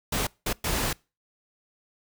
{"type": "noise bursts at uneven times", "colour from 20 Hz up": "pink", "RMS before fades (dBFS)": -27, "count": 3, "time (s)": [[0.12, 0.27], [0.46, 0.53], [0.64, 0.93]], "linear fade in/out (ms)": 5, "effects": ["noise-tail reverb RT60 0.3 s tail -25 dB re dry"]}